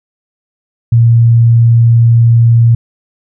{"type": "tone", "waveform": "sine", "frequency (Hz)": 116.54, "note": "A#2", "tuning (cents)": 0, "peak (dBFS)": -3, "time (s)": [0.92, 2.75], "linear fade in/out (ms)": 5, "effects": []}